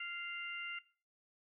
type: harmonic tone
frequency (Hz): 696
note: F5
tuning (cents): -6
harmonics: 2 / 3 / 4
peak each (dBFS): -47 / -44 / -43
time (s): 0-0.79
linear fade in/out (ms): 5
effects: noise-tail reverb RT60 0.4 s tail -19 dB re dry